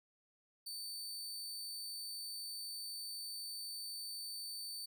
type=tone; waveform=sawtooth; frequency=4552 Hz; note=C#8; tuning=45 cents sharp; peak=-40 dBFS; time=0.66-4.86 s; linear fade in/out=10 ms; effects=none